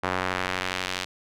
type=tone with band-pass filter sweep; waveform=sawtooth; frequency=92.2 Hz; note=F#2; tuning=6 cents flat; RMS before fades=-29 dBFS; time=0.03-1.05 s; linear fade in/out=10 ms; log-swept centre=1200 to 3600 Hz; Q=0.93; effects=none